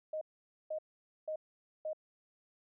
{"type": "tone bursts", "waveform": "sine", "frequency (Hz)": 622.3, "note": "D#5", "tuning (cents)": 0, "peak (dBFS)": -35, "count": 4, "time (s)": [0.13, 1.932], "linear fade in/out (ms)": 5, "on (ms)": 83, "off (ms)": 490, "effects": []}